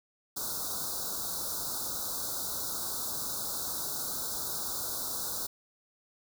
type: band-stop noise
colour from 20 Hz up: white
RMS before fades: -35 dBFS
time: 0.36-5.47 s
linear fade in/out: 10 ms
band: 1500 to 3700 Hz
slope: 96 dB/octave
effects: none